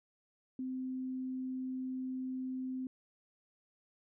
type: tone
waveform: sine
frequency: 258.4 Hz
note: C4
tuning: 21 cents flat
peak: -36 dBFS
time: 0.59-2.87 s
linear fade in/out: 2 ms
effects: none